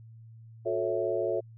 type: chord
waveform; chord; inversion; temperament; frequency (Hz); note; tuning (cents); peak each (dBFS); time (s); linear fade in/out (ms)
sine; F# minor seventh; none; equal with one note detuned; 361.1 / 440 / 554.4 / 659.3; F#4 / A4 / C#5 / E5; -42 / 0 / 0 / 0; -32; 0.65-1.41; 20
effects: added 113 Hz sine -47 dBFS peak until 1.57 s